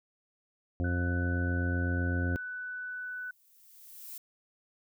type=harmonic tone; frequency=87.9 Hz; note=F2; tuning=12 cents sharp; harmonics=1 / 2 / 3 / 4 / 5 / 6 / 7 / 8; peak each=-29 / -39 / -35 / -42 / -50 / -43 / -52 / -48 dBFS; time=0.8-2.36 s; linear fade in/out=0 ms
type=tone; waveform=sine; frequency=1493 Hz; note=F#6; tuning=15 cents sharp; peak=-36 dBFS; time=0.84-3.31 s; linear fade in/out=5 ms
type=noise with exponential growth; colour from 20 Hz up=violet; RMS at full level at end=-42 dBFS; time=2.89-4.18 s; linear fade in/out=5 ms; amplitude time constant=280 ms
effects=none